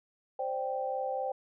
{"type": "chord", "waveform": "sine", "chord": "C suspended second", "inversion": "none", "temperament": "equal", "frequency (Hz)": [523.3, 587.3, 784], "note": ["C5", "D5", "G5"], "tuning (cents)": [0, 0, 0], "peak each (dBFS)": [-34, -39, -34], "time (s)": [0.39, 1.32], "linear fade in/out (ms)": 5, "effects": []}